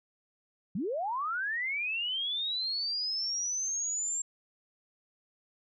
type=linear sweep; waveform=sine; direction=up; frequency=155.56 to 7459 Hz; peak=-30 dBFS; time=0.75-4.22 s; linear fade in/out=5 ms; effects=none